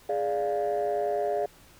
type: chord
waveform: sine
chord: D diminished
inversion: second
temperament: equal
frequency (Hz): 415.3 / 587.3 / 698.5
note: Ab4 / D5 / F5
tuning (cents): 0 / 0 / 0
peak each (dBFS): -28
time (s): 0.09-1.46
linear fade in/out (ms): 5
effects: tanh soft clip ceiling -20 dBFS + pink hiss -55 dBFS RMS until 1.79 s

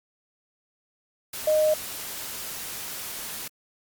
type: tone in noise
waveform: sine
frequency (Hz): 617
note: D#5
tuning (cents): -15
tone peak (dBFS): -18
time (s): 1.47-1.74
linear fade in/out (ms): 5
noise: white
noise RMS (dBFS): -35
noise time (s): 1.33-3.48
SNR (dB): +14
effects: Opus 48 kbps

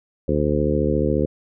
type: harmonic tone with a mistuned harmonic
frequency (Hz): 74.3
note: D2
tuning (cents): +21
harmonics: 1 / 2 / 3 / 4 / 5 / 6 / 7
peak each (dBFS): -25 / -25 / -25 / -25 / -25 / -25 / -25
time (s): 0.28-1.26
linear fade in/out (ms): 5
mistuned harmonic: 1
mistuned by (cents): -23
effects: none

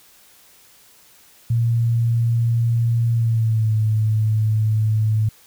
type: tone with pitch glide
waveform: sine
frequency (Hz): 116.54 to 108.74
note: A#2 to A2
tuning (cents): 0 to -20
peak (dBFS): -15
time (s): 1.5-5.29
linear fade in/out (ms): 5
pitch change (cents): -120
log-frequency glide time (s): 3.11-3.74
effects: white hiss -51 dBFS RMS until 5.46 s

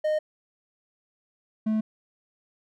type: tone pair in turn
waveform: triangle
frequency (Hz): 615 / 217.4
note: D#5 / A3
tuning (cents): -20 / -21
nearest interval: octave + tritone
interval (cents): 1801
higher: first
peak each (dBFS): -20 / -20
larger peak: neither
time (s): 0.04-0.19 / 1.66-1.81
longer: neither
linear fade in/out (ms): 10
effects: none

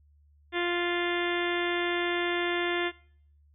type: harmonic tone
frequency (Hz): 349.2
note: F4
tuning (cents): 0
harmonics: 1 / 2 / 3 / 4 / 5 / 6 / 7 / 8 / 9 / 10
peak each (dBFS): -29 / -36 / -38 / -39 / -34 / -35 / -41 / -41 / -43 / -39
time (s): 0.52-2.92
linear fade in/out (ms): 50
effects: noise-tail reverb RT60 0.6 s tail -22 dB re dry + added 73 Hz sine -58 dBFS peak until 3.54 s

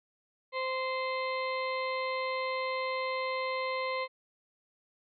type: harmonic tone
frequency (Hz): 520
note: C5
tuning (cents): -11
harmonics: 1 / 2 / 4 / 5 / 6 / 7 / 8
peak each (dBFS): -34 / -35 / -37 / -48 / -49 / -51 / -45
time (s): 0.52-4.08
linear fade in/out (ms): 50
effects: none

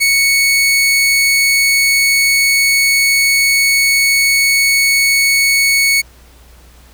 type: tone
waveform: sawtooth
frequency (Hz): 2217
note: C#7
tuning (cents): 0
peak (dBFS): -6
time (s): 0-6.02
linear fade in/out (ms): 20
effects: added 60 Hz sine -41 dBFS peak until 6.93 s + pink hiss -46 dBFS RMS until 6.93 s

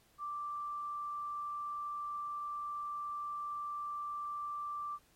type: tone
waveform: sine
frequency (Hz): 1174.7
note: D6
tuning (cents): 0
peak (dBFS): -37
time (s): 0.18-4.99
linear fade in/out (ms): 50
effects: pink hiss -68 dBFS RMS until 5.15 s + MP3 64 kbps

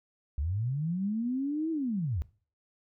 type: linear two-way sweep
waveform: sine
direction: up then down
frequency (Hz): 65.41 to 329.6 to 65.41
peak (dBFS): -28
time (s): 0.38-2.22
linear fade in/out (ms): 0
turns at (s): 1.71
effects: noise-tail reverb RT60 0.4 s tail -20 dB re dry

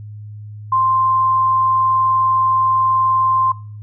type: tone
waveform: sine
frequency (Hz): 1046.5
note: C6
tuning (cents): 0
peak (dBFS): -12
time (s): 0.72-3.52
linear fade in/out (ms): 5
effects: noise-tail reverb RT60 0.5 s tail -21 dB re dry + added 105 Hz sine -30 dBFS peak until 3.82 s

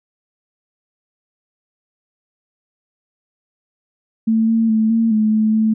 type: tone with pitch steps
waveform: sine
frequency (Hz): 223.1 / 226.1 / 219.6 / 227.1 / 215.7 / 217.1 / 219.2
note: A3 / A3 / A3 / A#3 / A3 / A3 / A3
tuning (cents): +24 / +47 / -3 / -45 / -34 / -23 / -6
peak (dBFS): -12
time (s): 4.27-5.74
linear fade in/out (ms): 10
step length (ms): 210
effects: none

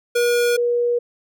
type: tone pair in turn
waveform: square / sine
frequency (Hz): 480.1 / 480.1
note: B4 / B4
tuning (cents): -49 / -49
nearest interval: unison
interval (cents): 0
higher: neither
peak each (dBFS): -16 / -16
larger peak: neither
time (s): 0.15-0.57 / 0.57-0.99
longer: neither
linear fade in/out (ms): 10
effects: none

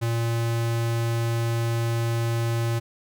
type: tone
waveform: square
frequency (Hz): 116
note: A#2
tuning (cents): -8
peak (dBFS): -23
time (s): 0.01-2.8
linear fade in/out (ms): 20
effects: none

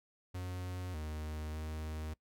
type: tone with pitch steps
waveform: 45% pulse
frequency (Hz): 91 / 77 / 77.9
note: F#2 / D#2 / D#2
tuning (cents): -28 / -17 / +3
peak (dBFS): -39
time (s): 0.34-2.14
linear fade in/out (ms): 10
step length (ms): 600
effects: noise-tail reverb RT60 0.1 s tail -21 dB re dry

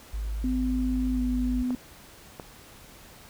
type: tone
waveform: sine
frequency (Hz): 52.7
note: G#1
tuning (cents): +26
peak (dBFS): -28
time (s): 0.13-1.63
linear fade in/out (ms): 10
type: tone with pitch glide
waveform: sine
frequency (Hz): 255 to 250.3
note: C4 to B3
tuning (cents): -44 to +23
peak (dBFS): -25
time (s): 0.44-1.75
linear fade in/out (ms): 2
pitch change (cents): -33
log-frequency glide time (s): 1.14-1.21
type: clicks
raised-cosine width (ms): 1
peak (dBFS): -23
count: 2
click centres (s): 1.706 / 2.398
effects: pink hiss -50 dBFS RMS until 3.29 s

